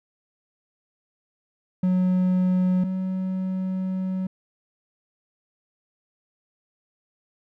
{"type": "tone pair in turn", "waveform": "triangle", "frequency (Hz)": [183.5, 187.25], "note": ["F#3", "F#3"], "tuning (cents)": [-14, 21], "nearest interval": "unison", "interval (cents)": 35, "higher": "second", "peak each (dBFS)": [-16, -22], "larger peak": "first", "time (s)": [[1.83, 2.84], [2.84, 4.27]], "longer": "second", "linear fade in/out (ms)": 5, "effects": []}